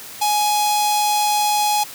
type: tone with notch filter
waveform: sawtooth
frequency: 836 Hz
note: G#5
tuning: 11 cents sharp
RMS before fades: -18 dBFS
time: 0.21-1.84 s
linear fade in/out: 10 ms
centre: 1700 Hz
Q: 0.74
effects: white hiss -36 dBFS RMS until 1.94 s + high-pass 80 Hz 12 dB/octave